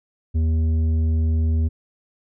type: tone with tanh clipping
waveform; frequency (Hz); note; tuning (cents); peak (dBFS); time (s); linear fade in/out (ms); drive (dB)
triangle; 80.1; E2; -49; -18; 0.34-1.69; 20; 12
effects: none